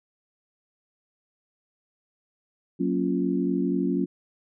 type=chord; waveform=sine; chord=Gb major seventh; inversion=none; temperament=equal; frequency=185 / 233.1 / 277.2 / 349.2 Hz; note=Gb3 / Bb3 / Db4 / F4; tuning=0 / 0 / 0 / 0 cents; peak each=-27 / -30 / -26 / -29 dBFS; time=2.79-4.06 s; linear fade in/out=20 ms; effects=none